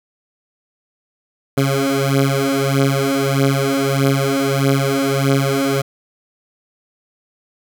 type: beating tone pair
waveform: 15% pulse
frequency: 136.4 / 138 Hz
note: C#3 / C#3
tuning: -28 / -7 cents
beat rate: 1.6 Hz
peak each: -11 dBFS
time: 1.57-5.82 s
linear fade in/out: 10 ms
effects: none